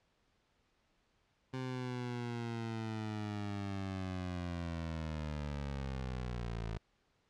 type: linear sweep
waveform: 20% pulse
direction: down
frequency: 130.5 to 53.8 Hz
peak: -33 dBFS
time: 1.53-6.78 s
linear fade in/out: 10 ms
effects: pink hiss -75 dBFS RMS until 7.29 s + low-pass 5000 Hz 12 dB/octave